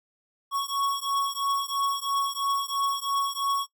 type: beating tone pair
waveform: square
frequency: 1108.7 / 1111.7 Hz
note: C#6 / C#6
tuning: 0 / +5 cents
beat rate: 3 Hz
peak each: -29 dBFS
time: 0.51-3.67 s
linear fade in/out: 50 ms
effects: noise-tail reverb RT60 0.1 s tail -22 dB re dry